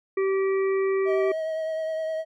harmonic tone, 386.5 Hz, G4, 24 cents flat, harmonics 1 / 3 / 5 / 6, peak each -21 / -35 / -37 / -40 dBFS, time 0.17-1.32 s, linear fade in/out 5 ms
triangle tone with vibrato, 637 Hz, D#5, 41 cents sharp, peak -24 dBFS, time 1.05-2.25 s, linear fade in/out 50 ms, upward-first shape triangle, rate 9.7 Hz, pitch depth 23 cents each way
effects none

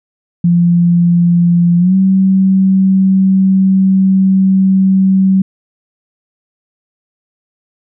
sine tone with pitch glide, 173 to 190.85 Hz, F3 to G3, -16 to -46 cents, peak -6 dBFS, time 0.44-5.42 s, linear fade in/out 5 ms, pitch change +170 cents, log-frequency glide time 1.78-1.95 s, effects none

